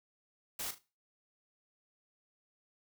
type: noise with echo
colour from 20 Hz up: white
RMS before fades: -39 dBFS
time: 0.59-0.71 s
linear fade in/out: 5 ms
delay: 38 ms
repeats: 2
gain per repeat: -11 dB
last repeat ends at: 0.786 s
effects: noise-tail reverb RT60 0.3 s tail -17 dB re dry